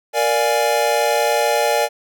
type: chord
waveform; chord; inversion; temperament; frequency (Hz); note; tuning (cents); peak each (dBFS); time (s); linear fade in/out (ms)
square; Bb dominant seventh; none; equal; 466.2 / 587.3 / 698.5 / 830.6; Bb4 / D5 / F5 / Ab5; 0 / 0 / 0 / 0; -22 / -20 / -24 / -21; 0.13-1.89; 50
effects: none